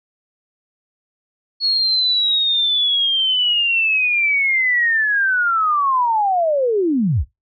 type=linear sweep; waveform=sine; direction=down; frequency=4358 to 44.14 Hz; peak=-14 dBFS; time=1.6-7.25 s; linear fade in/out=50 ms; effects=noise-tail reverb RT60 0.2 s tail -22 dB re dry